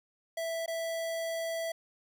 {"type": "tone with dropouts", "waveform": "square", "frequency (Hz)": 659.3, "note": "E5", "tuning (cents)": 0, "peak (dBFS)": -33, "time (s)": [0.37, 1.72], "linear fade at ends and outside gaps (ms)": 5, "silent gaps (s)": [0.661, 0.678], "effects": ["12-bit"]}